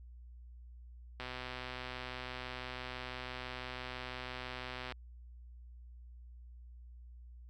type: click train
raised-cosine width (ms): 0.3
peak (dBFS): -26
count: 470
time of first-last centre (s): 1.2-4.922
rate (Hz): 126
effects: added 60 Hz sine -50 dBFS peak until 7.49 s